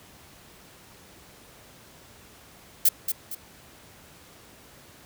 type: noise with echo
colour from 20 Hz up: violet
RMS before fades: -18 dBFS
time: 2.85-2.89 s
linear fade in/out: 5 ms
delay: 230 ms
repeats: 2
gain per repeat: -8 dB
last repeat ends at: 3.35 s
effects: pink hiss -51 dBFS RMS until 5.05 s + high-pass 60 Hz 12 dB/octave